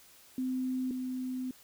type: tone pair in turn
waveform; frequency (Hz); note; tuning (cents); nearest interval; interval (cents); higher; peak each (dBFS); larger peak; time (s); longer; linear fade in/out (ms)
sine; 257.1 / 255.7; C4 / C4; -30 / -40; unison; 10; first; -30 / -33; first; 0.38-0.91 / 0.91-1.51; second; 2
effects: white hiss -58 dBFS RMS until 1.63 s